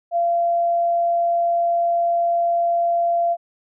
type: tone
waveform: sine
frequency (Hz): 686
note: F5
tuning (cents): -31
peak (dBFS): -16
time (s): 0.11-3.37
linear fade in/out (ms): 50
effects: none